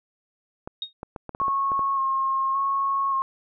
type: clicks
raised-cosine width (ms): 1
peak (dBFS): -20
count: 9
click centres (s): 0.675 / 1.031 / 1.162 / 1.293 / 1.349 / 1.416 / 1.482 / 1.718 / 1.793
type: tone with exponential decay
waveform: sine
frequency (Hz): 3729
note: A#7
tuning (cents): 0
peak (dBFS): -24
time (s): 0.82-0.93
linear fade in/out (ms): 2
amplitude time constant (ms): 22
type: tone with vibrato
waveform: sine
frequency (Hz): 1085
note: C#6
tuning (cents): -37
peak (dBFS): -21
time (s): 1.4-3.22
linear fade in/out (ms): 0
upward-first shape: square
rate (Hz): 0.87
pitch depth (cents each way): 19
effects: none